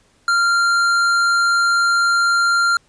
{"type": "tone with tanh clipping", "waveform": "sine", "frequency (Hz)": 1388, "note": "F6", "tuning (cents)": -11, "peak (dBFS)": -15, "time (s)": [0.28, 2.77], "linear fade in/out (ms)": 2, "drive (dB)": 14, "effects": ["pink hiss -57 dBFS RMS until 2.88 s", "resampled to 22050 Hz"]}